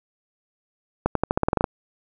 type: accelerating click train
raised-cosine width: 1 ms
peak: -5 dBFS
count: 11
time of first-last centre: 1.06-1.642 s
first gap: 93 ms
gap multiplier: 0.89
effects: none